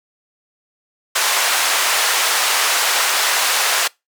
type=band-pass noise; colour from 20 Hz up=pink; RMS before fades=-17 dBFS; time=1.15-3.88 s; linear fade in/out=10 ms; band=890 to 12000 Hz; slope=12 dB/octave; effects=noise-tail reverb RT60 0.2 s tail -24 dB re dry + high-pass 400 Hz 12 dB/octave